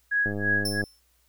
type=tone with tremolo; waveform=sine; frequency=1661.2 Hz; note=G#6; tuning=in tune; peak=-20 dBFS; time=0.11-0.82 s; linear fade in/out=10 ms; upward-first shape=sine; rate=3 Hz; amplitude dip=100%
type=click train; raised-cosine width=2 ms; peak=-19 dBFS; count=60; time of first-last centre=0.26-0.838 s; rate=102 Hz
type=tone with exponential decay; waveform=sawtooth; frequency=5330 Hz; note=E8; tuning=18 cents sharp; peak=-22 dBFS; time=0.65-1 s; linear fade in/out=5 ms; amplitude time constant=74 ms
effects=added 60 Hz sine -67 dBFS peak until 1.28 s + white hiss -67 dBFS RMS until 1.28 s